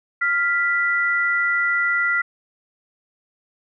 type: tone pair together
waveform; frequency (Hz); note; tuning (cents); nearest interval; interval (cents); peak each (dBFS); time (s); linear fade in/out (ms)
sine; 1396.9 / 1975.5; F6 / B6; 0 / 0; tritone; 600; -20; 0.21-2.22; 10
effects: none